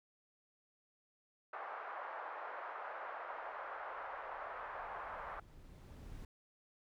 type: band-pass noise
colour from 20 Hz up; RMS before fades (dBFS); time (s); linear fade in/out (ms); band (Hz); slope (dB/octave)
white; -46; 1.53-5.4; 5; 570 to 1400; 24
type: noise with exponential growth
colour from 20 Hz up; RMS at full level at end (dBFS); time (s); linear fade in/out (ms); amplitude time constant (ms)
brown; -48; 2.84-6.25; 2; 740
effects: none